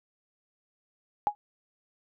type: tone with exponential decay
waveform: sine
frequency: 830.6 Hz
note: G#5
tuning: in tune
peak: -17 dBFS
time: 1.27-1.35 s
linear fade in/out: 0 ms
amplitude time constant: 16 ms
effects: none